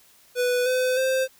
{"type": "tone with pitch steps", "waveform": "square", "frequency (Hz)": [493.9, 508.4, 523.3], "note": ["B4", "C5", "C5"], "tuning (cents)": [0, -50, 0], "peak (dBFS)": -21, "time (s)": [0.35, 1.28], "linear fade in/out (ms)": 50, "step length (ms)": 310, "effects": ["white hiss -56 dBFS RMS until 1.39 s"]}